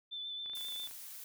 sine tone with vibrato, 3520 Hz, A7, in tune, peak -39 dBFS, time 0.11-0.88 s, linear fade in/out 20 ms, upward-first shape sine, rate 7.5 Hz, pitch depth 21 cents each way
click train, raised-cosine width 0.3 ms, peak -39 dBFS, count 13, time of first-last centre 0.46-0.911 s, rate 26.6 Hz
blue noise, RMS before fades -48 dBFS, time 0.55-1.24 s, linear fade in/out 2 ms
effects none

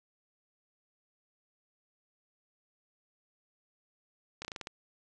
slowing click train, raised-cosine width 0.2 ms, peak -22 dBFS, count 7, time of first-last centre 4.42-4.671 s, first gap 28 ms, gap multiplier 1.16, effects resampled to 22050 Hz

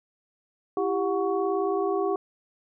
sine tone cluster, 335.2 / 394 / 730 / 1117 Hz, E4 / G4 / F#5 / C#6, +29 / +9 / -24 / +13 cents, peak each -30 / -25 / -31 / -33 dBFS, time 0.77-2.16 s, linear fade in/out 2 ms, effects none

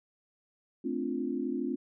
sine chord, D minor seventh, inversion second, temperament equal with one note detuned, 220.6 / 261.6 / 293.7 / 349.2 Hz, A3 / C4 / D4 / F4, +5 / 0 / 0 / 0 cents, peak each -38 / -33 / -37 / -36 dBFS, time 0.84-1.76 s, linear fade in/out 10 ms, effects none

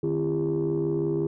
sine tone cluster, 151.8 / 259 / 338 / 403.6 Hz, D#3 / C4 / E4 / G#4, -42 / -17 / +43 / -49 cents, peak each -28 / -34 / -26 / -26 dBFS, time 0.03-1.27 s, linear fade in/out 5 ms, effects tanh soft clip ceiling -18 dBFS

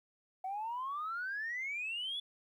sine exponential sweep, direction up, 741 to 3478 Hz, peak -35 dBFS, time 0.44-2.2 s, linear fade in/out 5 ms, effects tanh soft clip ceiling -32 dBFS + 12-bit

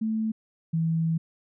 sine tone pair in turn, 220 / 163.13 Hz, A3 / E3, 0 / -18 cents, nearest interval perfect fourth, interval 518 cents, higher first, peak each -24 / -22 dBFS, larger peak second, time 0.01-0.32 / 0.73-1.18 s, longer second, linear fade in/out 10 ms, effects none

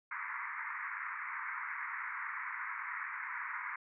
white band-pass noise, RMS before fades -41 dBFS, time 0.11-3.76 s, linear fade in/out 5 ms, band 940 to 2200 Hz, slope 96 dB/octave, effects none

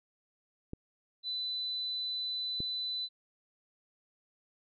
clicks, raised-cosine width 3 ms, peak -26 dBFS, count 2, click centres 0.734 / 2.604 s
sine tone, 4000 Hz, B7, 21 cents sharp, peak -33 dBFS, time 1.23-3.09 s, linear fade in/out 50 ms
effects none

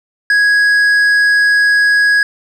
sine tone with tanh clipping, 1661.2 Hz, G#6, in tune, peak -9 dBFS, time 0.3-2.23 s, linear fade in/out 2 ms, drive 7 dB, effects none

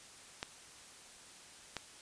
clicks, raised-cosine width 0.2 ms, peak -20 dBFS, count 2, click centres 0.429 / 1.767 s, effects white hiss -55 dBFS RMS until 2.01 s + resampled to 22050 Hz

